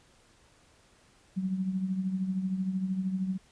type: tone with tremolo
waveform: sine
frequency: 188.3 Hz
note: F#3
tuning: 31 cents sharp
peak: -25 dBFS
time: 1.36-3.38 s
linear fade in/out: 20 ms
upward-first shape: triangle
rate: 13 Hz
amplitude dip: 65%
effects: pink hiss -62 dBFS RMS until 3.51 s + resampled to 22050 Hz